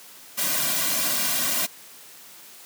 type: noise with comb filter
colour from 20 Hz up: white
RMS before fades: -24 dBFS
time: 0.37-1.67 s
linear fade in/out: 20 ms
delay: 2.3 ms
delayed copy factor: -0.9
effects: white hiss -46 dBFS RMS until 2.65 s + high-pass 150 Hz 12 dB/octave